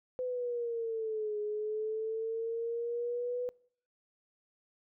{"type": "exponential two-way sweep", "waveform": "sine", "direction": "down then up", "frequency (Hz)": [508, 418, 496.2], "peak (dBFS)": -32, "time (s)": [0.19, 3.49], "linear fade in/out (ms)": 0, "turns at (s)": 1.39, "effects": ["noise-tail reverb RT60 0.6 s tail -26 dB re dry"]}